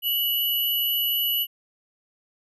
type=tone pair together; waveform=sine; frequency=2950 / 11827 Hz; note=F#7 / F#9; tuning=-6 / -2 cents; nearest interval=2 octaves; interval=2404 cents; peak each=-24 / -24 dBFS; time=0.02-1.47 s; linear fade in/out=50 ms; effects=none